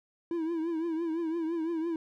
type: tone with vibrato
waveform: triangle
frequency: 328.9 Hz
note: E4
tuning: 4 cents flat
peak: -27 dBFS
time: 0.31-1.96 s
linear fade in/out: 2 ms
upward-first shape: triangle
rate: 5.9 Hz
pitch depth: 94 cents each way
effects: none